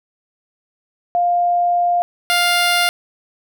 sine / 10% pulse tone pair in turn, 702 / 702 Hz, F5 / F5, +9 / +9 cents, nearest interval unison, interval 0 cents, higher neither, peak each -13 / -5 dBFS, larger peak second, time 1.15-2.02 / 2.3-2.89 s, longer first, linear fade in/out 0 ms, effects none

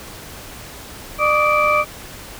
sine tone cluster, 600 / 1157 / 1236 / 2338 Hz, D5 / D6 / D#6 / D7, +37 / -26 / -12 / -8 cents, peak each -18 dBFS, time 1.18-1.85 s, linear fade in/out 50 ms, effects tanh soft clip ceiling -5 dBFS + pink hiss -36 dBFS RMS until 2.39 s

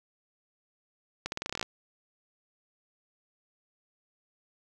accelerating click train, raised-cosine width 0.2 ms, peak -15 dBFS, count 12, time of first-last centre 1.26-1.628 s, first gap 61 ms, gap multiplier 0.87, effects none

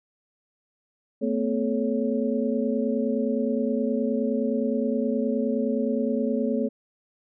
sine tone cluster, 224.5 / 254.1 / 431.1 / 557 Hz, A3 / B3 / A4 / C#5, +35 / +49 / -35 / +8 cents, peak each -26 / -27 / -29 / -30 dBFS, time 1.21-6.69 s, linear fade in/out 20 ms, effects none

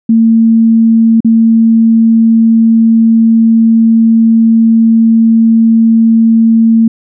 sine tone with dropouts, 226.2 Hz, A3, 48 cents sharp, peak -3 dBFS, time 0.09-6.88 s, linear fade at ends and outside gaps 5 ms, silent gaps 1.205-1.246 s, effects none

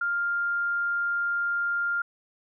sine tone, 1400 Hz, F6, 4 cents sharp, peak -24 dBFS, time 0.01-2.02 s, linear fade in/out 5 ms, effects none

